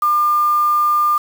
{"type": "tone with quantisation", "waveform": "sine", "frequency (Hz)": 1200, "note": "D6", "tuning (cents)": 37, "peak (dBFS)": -12, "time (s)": [0.02, 1.18], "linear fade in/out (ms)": 5, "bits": 5, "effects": []}